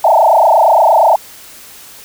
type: tone with frequency modulation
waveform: sine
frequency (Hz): 768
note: G5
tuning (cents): -36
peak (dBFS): -5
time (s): 0.04-1.16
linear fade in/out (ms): 5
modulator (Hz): 28.6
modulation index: 5.2
effects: white hiss -36 dBFS RMS until 2.04 s